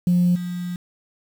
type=tone with level steps; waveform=sine; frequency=177.1 Hz; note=F3; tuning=24 cents sharp; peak=-13 / -25 dBFS; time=0.07-0.76 s; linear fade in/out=2 ms; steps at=0.35 s; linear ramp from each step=10 ms; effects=tanh soft clip ceiling -11 dBFS + 7-bit